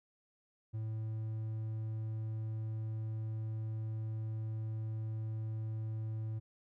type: tone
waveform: triangle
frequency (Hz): 110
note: A2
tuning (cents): 0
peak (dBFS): -34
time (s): 0.73-6.4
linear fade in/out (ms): 20
effects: none